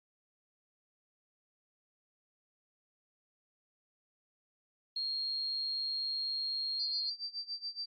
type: tone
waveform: sine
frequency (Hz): 4248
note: C8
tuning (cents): +25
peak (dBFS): -33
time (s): 4.96-7.1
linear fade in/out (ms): 5
type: tone with tremolo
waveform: sine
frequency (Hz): 4677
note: D8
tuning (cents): -8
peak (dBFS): -35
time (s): 6.79-7.86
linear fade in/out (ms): 10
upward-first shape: sine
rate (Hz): 7.1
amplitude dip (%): 90
effects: Opus 48 kbps